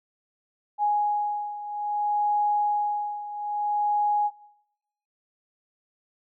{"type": "beating tone pair", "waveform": "sine", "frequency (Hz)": [830.6, 831.2], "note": ["G#5", "G#5"], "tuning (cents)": [0, 1], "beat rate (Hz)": 0.6, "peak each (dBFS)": [-24, -28], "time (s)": [0.78, 4.31], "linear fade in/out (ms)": 50, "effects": ["noise-tail reverb RT60 0.9 s tail -22 dB re dry"]}